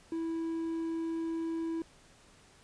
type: tone with quantisation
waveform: triangle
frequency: 328.2 Hz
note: E4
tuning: 8 cents flat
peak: -30 dBFS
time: 0.12-1.82 s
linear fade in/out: 2 ms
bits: 10
effects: pink hiss -60 dBFS RMS until 2.63 s + resampled to 22050 Hz